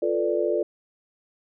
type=chord; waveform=sine; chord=B half-diminished seventh; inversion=second; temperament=equal; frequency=349.2 / 440 / 493.9 / 587.3 Hz; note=F4 / A4 / B4 / D5; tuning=0 / 0 / 0 / 0 cents; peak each=-26 / -26 / -29 / -26 dBFS; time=0.02-0.63 s; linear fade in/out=5 ms; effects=none